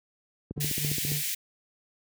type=click train; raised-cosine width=3 ms; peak=-21 dBFS; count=10; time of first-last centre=0.51-1.118 s; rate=14.8 Hz
type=tone with tremolo; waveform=triangle; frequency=146.83 Hz; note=D3; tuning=in tune; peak=-27 dBFS; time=0.56-1.23 s; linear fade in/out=10 ms; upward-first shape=sine; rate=4 Hz; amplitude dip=100%
type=high-pass noise; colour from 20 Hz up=white; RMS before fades=-31 dBFS; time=0.6-1.35 s; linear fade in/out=10 ms; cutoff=1800 Hz; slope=48 dB/octave
effects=high-pass 80 Hz 12 dB/octave